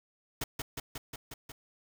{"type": "noise with echo", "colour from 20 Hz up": "pink", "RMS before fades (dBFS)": -34, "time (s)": [0.41, 0.44], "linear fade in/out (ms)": 5, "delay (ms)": 180, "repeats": 6, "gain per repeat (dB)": -2, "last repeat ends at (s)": 1.52, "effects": []}